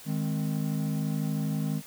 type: chord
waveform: triangle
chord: Ab major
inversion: second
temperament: equal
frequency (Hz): 155.56 / 207.7 / 261.6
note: Eb3 / Ab3 / C4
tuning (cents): 0 / 0 / 0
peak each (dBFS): -27 / -30 / -33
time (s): 0.05-1.82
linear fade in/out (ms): 50
effects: white hiss -48 dBFS RMS until 1.86 s